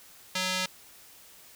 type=tone with band-pass filter; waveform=square; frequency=185.2 Hz; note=F#3; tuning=2 cents sharp; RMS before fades=-30 dBFS; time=0.35-0.66 s; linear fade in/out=5 ms; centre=4100 Hz; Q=0.9; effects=white hiss -53 dBFS RMS until 1.55 s